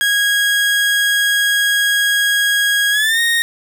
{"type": "tone with pitch glide", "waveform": "30% pulse", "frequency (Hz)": [1645, 1857.1], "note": ["G#6", "A#6"], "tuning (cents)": [-17, -7], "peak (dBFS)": -10, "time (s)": [0.01, 3.42], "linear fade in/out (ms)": 0, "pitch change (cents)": 210, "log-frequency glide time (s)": [2.91, 3.2], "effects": ["8-bit"]}